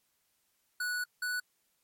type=tone pair in turn; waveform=square; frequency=1473 / 1479.7 Hz; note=F#6 / F#6; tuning=-8 / 0 cents; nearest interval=unison; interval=8 cents; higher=second; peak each=-32 / -32 dBFS; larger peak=neither; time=0.8-1.04 / 1.22-1.4 s; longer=first; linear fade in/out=5 ms; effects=white hiss -75 dBFS RMS until 1.83 s + MP3 64 kbps